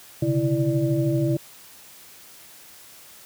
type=tone cluster; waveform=sine; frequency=125.3 / 138 / 151.1 / 331.2 / 590 Hz; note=B2 / C#3 / D3 / E4 / D5; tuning=+25 / -7 / +50 / +8 / +8 cents; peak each=-28 / -23 / -32 / -23 / -29 dBFS; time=0.22-1.37 s; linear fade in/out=5 ms; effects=white hiss -47 dBFS RMS until 3.25 s + high-pass 60 Hz 12 dB/octave